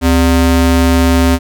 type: ring-modulated tone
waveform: square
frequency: 165.1 Hz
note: E3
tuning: 3 cents sharp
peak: -5 dBFS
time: 0.01-1.39 s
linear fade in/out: 50 ms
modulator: 92.6 Hz
effects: none